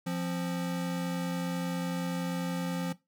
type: tone pair together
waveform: square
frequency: 174.61 / 264.9 Hz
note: F3 / C4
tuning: 0 / +22 cents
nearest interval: perfect fifth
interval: 722 cents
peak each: -32 / -38 dBFS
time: 0.06-2.93 s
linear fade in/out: 10 ms
effects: noise-tail reverb RT60 0.2 s tail -17 dB re dry